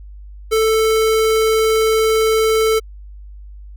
square tone, 441.2 Hz, A4, 5 cents sharp, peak -13 dBFS, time 0.51-2.8 s, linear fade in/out 20 ms, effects added 50 Hz sine -33 dBFS peak until 3.76 s

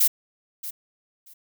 violet noise with echo, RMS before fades -18 dBFS, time 0-0.08 s, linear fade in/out 10 ms, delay 630 ms, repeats 2, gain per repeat -15 dB, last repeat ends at 1.34 s, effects none

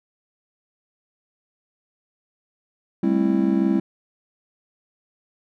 triangle chord, A minor seventh, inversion third, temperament just, 198 / 220 / 264 / 330 Hz, G3 / A3 / C4 / E4, +18 / 0 / +16 / +2 cents, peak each -19 / -24 / -21 / -20 dBFS, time 3.03-3.8 s, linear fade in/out 5 ms, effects none

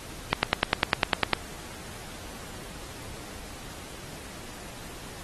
click train, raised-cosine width 0.3 ms, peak -3 dBFS, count 11, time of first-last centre 0.33-1.333 s, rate 9.97 Hz, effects pink hiss -43 dBFS RMS until 5.23 s + AAC 32 kbps

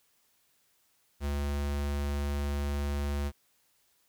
square tone, 71.6 Hz, D2, 43 cents flat, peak -30 dBFS, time 1.2-3.32 s, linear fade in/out 50 ms, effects white hiss -70 dBFS RMS until 4.08 s

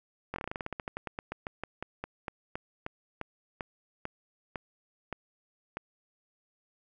slowing click train, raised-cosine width 0.5 ms, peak -20 dBFS, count 30, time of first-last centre 0.34-5.77 s, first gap 21 ms, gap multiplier 1.13, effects none

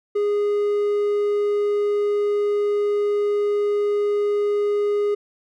triangle tone, 412.1 Hz, G#4, 13 cents flat, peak -16 dBFS, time 0.15-5.15 s, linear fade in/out 10 ms, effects none

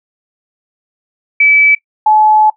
sine tone pair in turn, 2300 / 858.1 Hz, D7 / A5, -37 / -44 cents, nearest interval octave + perfect fourth, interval 1707 cents, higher first, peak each -5 dBFS, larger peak neither, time 1.4-1.75 / 2.06-2.5 s, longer second, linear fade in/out 5 ms, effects noise-tail reverb RT60 0.1 s tail -18 dB re dry

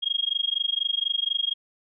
sine tone with amplitude modulation, 3263 Hz, G#7, 31 cents flat, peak -19 dBFS, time 0.02-1.54 s, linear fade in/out 20 ms, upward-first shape sine, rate 24.1 Hz, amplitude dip 100%, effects none

